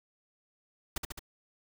pink noise with echo, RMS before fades -33 dBFS, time 0.96-0.98 s, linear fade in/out 5 ms, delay 71 ms, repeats 3, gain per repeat -3 dB, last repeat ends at 1.193 s, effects none

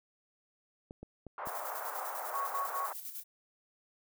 clicks, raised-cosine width 2 ms, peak -32 dBFS, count 4, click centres 0.909 / 1.03 / 1.267 / 1.472 s
white band-pass noise, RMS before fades -41 dBFS, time 1.38-2.93 s, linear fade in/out 2 ms, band 610 to 1200 Hz, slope 24 dB/octave
violet noise with tremolo, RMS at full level -42 dBFS, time 1.45-3.24 s, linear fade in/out 20 ms, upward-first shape square, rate 10 Hz, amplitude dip 50%
sine tone bursts, 1108.7 Hz, C#6, in tune, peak -33 dBFS, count 3, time 2.34-2.866 s, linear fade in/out 10 ms, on 130 ms, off 68 ms
effects none

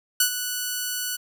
5% pulse tone with ADSR envelope, 1480 Hz, F#6, in tune, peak -4 dBFS, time 0.2-1.17 s, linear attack 4 ms, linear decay 90 ms, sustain -11 dB, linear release 18 ms, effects none

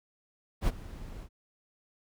brown noise with ADSR envelope, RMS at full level -24 dBFS, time 0.61-1.29 s, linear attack 67 ms, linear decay 30 ms, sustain -19 dB, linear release 68 ms, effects none

